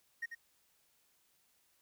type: tone with echo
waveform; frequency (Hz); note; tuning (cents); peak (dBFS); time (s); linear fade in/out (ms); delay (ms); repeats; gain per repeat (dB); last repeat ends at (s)
triangle; 1864.7; A#6; 0; -33; 0.22-0.26; 10; 91; 1; -8; 0.351
effects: tanh soft clip ceiling -31 dBFS + white hiss -73 dBFS RMS until 1.81 s